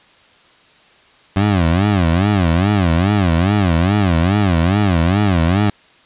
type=tone with vibrato; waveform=20% pulse; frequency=92.5 Hz; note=F#2; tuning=in tune; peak=-7 dBFS; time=1.36-5.7 s; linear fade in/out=5 ms; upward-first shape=sine; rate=2.4 Hz; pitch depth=220 cents each way; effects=white hiss -49 dBFS RMS until 6.05 s + resampled to 8000 Hz